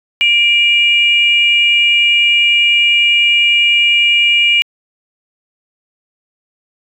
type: tone pair together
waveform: sine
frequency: 2362 / 2864 Hz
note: D7 / F7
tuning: +9 / +43 cents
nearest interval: minor third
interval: 334 cents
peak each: -10 dBFS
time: 0.21-4.62 s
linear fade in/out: 0 ms
effects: tanh soft clip ceiling 0 dBFS